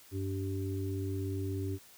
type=harmonic tone; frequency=96.6 Hz; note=G2; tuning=25 cents flat; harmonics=1 / 3 / 4; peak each=-34 / -39 / -40 dBFS; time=0.11-1.79 s; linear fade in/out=50 ms; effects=white hiss -57 dBFS RMS until 1.97 s